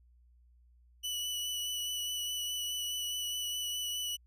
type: tone with vibrato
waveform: sawtooth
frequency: 2960 Hz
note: F#7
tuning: in tune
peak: -31 dBFS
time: 1.03-4.17 s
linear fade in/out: 20 ms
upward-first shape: sine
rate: 4.8 Hz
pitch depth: 15 cents each way
effects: added 60 Hz sine -60 dBFS peak until 4.26 s